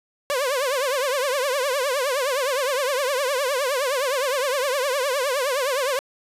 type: tone with vibrato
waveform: sawtooth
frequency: 538 Hz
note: C5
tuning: 48 cents sharp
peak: -17 dBFS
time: 0.3-5.99 s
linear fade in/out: 0 ms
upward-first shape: triangle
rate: 9.7 Hz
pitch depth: 190 cents each way
effects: resampled to 32000 Hz